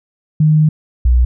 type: tone pair in turn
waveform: sine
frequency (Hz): 154.2 / 61.19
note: D#3 / B1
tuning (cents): -15 / -15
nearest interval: octave + major third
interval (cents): 1600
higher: first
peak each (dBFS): -7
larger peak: neither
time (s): 0.4-0.69 / 1.05-1.25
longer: first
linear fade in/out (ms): 5
effects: none